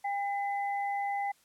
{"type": "tone pair together", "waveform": "sine", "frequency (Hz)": [803, 2023], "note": ["G5", "B6"], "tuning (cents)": [41, 41], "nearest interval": "octave + major third", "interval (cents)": 1600, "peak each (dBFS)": [-30, -39], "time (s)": [0.04, 1.32], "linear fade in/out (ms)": 10, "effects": ["white hiss -66 dBFS RMS until 1.44 s", "low-pass 12000 Hz 12 dB/octave"]}